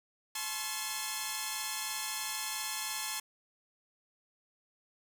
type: tone cluster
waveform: 5% pulse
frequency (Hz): 861 / 1030 / 1082 / 1362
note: A5 / C6 / C#6 / F6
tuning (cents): -38 / -28 / -42 / -44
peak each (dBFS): -26 / -31 / -28 / -34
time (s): 0.35-3.2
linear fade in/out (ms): 5
effects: 9-bit